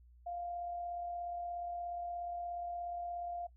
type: tone with amplitude modulation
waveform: sine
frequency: 698.5 Hz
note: F5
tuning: in tune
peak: -37 dBFS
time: 0.26-3.47 s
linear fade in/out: 10 ms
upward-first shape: sine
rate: 36.9 Hz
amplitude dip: 30%
effects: noise-tail reverb RT60 0.1 s tail -18 dB re dry + added 60 Hz sine -58 dBFS peak until 3.56 s